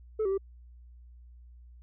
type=tone with pitch steps; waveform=sine; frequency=434.3 / 385.3 / 390.6 Hz; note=A4 / G4 / G4; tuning=-23 / -30 / -6 cents; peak=-23 dBFS; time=0.19-0.379 s; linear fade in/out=10 ms; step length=63 ms; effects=tanh soft clip ceiling -25 dBFS + added 60 Hz sine -49 dBFS peak until 1.82 s